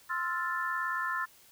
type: chord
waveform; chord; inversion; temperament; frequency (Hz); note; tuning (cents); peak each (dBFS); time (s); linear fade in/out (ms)
sine; F major seventh; second; equal; 1046.5 / 1318.5 / 1396.9 / 1760; C6 / E6 / F6 / A6; 0 / 0 / 0 / 0; -35 / -37 / -37 / -34; 0.09-1.26; 20
effects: white hiss -59 dBFS RMS until 1.51 s